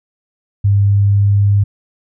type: tone with pitch glide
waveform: sine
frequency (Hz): 100.4 to 101.1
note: G2 to G#2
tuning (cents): +42 to -46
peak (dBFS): -8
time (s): 0.64-1.64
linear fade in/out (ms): 10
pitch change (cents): +12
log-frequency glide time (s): 0.76-1.5
effects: none